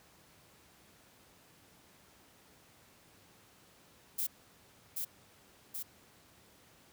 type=noise with echo; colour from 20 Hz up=violet; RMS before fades=-34 dBFS; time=4.18-4.27 s; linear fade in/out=10 ms; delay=780 ms; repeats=2; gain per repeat=-3 dB; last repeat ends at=5.83 s; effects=pink hiss -62 dBFS RMS until 6.92 s + high-pass 80 Hz 12 dB/octave